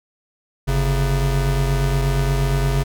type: tone pair together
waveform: square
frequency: 48.21 / 136.1 Hz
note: G1 / C#3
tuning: -28 / -31 cents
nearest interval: octave + tritone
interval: 1797 cents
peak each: -20 dBFS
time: 0.67-2.84 s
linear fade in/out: 20 ms
effects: none